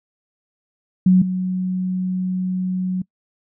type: tone pair in turn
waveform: sine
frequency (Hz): 184.5 / 184.5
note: F#3 / F#3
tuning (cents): -5 / -5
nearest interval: unison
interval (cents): 0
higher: neither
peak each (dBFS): -9 / -19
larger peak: first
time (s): 1.06-1.22 / 1.22-3.02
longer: second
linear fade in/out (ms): 5
effects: noise-tail reverb RT60 0.1 s tail -24 dB re dry